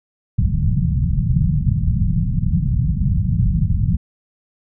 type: low-pass noise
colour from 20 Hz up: white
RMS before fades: -17 dBFS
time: 0.38-3.97 s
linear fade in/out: 10 ms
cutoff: 180 Hz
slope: 48 dB/octave
effects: none